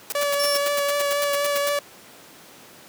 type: noise bursts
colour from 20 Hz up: white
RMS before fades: -28 dBFS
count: 15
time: 0.1-1.69 s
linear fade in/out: 0 ms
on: 22 ms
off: 90 ms
type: tone with vibrato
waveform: sawtooth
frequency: 573 Hz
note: D5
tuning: 43 cents flat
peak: -17 dBFS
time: 0.15-1.79 s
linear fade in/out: 2 ms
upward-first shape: triangle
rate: 4 Hz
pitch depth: 18 cents each way
type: tone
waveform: sawtooth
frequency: 5420 Hz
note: E8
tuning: 47 cents sharp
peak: -21 dBFS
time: 0.39-0.58 s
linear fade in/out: 10 ms
effects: pink hiss -46 dBFS RMS until 2.88 s + high-pass 200 Hz 12 dB/octave